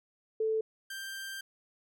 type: tone pair in turn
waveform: sine / sawtooth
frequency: 440 / 1577.1 Hz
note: A4 / G6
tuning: 0 / +10 cents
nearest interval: octave + minor seventh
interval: 2210 cents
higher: second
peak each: -27 / -35 dBFS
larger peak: first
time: 0.4-0.61 / 0.9-1.41 s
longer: second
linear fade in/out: 5 ms
effects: none